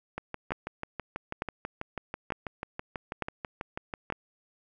two click trains, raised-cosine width 0.5 ms, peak -15 / -19 dBFS, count 5 / 25, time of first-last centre 0.52-4.124 / 0.18-4.102 s, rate 1.11 / 6.12 Hz, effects none

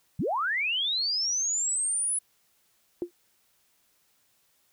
sine linear sweep, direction up, 105.8 to 10240 Hz, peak -25 dBFS, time 0.19-2.19 s, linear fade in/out 5 ms
sine tone with exponential decay, 349.2 Hz, F4, in tune, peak -23 dBFS, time 3.02-3.11 s, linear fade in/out 1 ms, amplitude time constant 18 ms
effects white hiss -68 dBFS RMS until 4.72 s

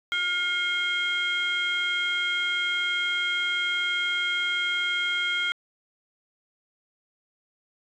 sine tone cluster, 1416 / 2149 / 3219 Hz, F6 / C7 / G7, +23 / +46 / +45 cents, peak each -27 dBFS, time 0.12-5.52 s, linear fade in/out 0 ms, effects tanh soft clip ceiling -18 dBFS

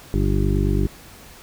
harmonic tone, 49 Hz, G1, in tune, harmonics 1 / 2 / 3 / 4 / 6 / 7 / 8, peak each -20 / -23 / -25 / -26 / -28 / -28 / -29 dBFS, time 0.14-0.87 s, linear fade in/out 0 ms, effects pink hiss -44 dBFS RMS until 1.42 s

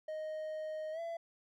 triangle tone with pitch glide, 622.3 to 670.8 Hz, D#5 to E5, 0 to +30 cents, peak -36 dBFS, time 0.08-1.17 s, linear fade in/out 5 ms, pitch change +130 cents, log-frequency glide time 0.92-1 s, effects none

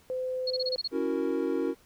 sine tone, 512 Hz, C5, 38 cents flat, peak -29 dBFS, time 0.1-0.76 s, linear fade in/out 0 ms
sine tone bursts, 4319 Hz, C#8, 46 cents flat, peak -28 dBFS, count 7, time 0.47-0.877 s, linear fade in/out 5 ms, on 35 ms, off 27 ms
triangle chord, F# dominant seventh, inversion second, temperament equal, 277.2 / 329.6 / 370 / 466.2 Hz, C#4 / E4 / F#4 / A#4, 0 / 0 / 0 / 0 cents, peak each -30 dBFS, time 0.91-1.75 s, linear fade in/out 50 ms
effects pink hiss -61 dBFS RMS until 1.85 s

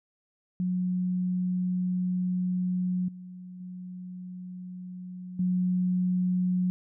sine tone with level steps, 181.7 Hz, F#3, 31 cents flat, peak -25 / -40 / -37 / -23 dBFS, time 0.6-6.7 s, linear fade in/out 0 ms, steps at 3.08 / 3.6 / 5.39 s, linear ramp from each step 5 ms, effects none

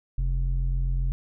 square tone with low-pass filter, 43.83 Hz, F1, 7 cents sharp, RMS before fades -25 dBFS, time 0.18-1.12 s, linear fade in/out 0 ms, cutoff 100 Hz, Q 5.5, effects none

